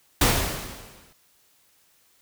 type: noise with exponential decay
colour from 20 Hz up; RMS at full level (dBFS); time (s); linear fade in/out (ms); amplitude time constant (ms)
pink; -17; 0.21-1.13; 5; 200
effects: white hiss -62 dBFS RMS until 2.21 s